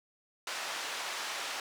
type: band-pass noise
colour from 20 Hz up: pink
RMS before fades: -38 dBFS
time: 0.47-1.6 s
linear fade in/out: 2 ms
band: 870 to 6500 Hz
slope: 12 dB/octave
effects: none